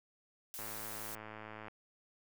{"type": "noise", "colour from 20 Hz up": "blue", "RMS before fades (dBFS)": -45, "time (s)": [0.54, 1.15], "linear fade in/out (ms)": 0}
{"type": "click train", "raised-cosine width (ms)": 0.5, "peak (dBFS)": -32, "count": 119, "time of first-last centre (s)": [0.59, 1.683], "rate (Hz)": 108}
{"effects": []}